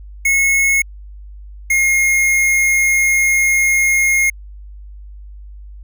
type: tone pair in turn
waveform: square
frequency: 2181 / 2145 Hz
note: C#7 / C7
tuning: -29 / +42 cents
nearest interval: unison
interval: 29 cents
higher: first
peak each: -12 dBFS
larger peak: neither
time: 0.25-0.82 / 1.7-4.3 s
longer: second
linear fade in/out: 5 ms
effects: added 50 Hz sine -32 dBFS peak until 5.83 s